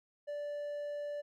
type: tone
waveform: triangle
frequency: 584 Hz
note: D5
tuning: 10 cents flat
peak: -35 dBFS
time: 0.27-1.22 s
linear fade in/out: 20 ms
effects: none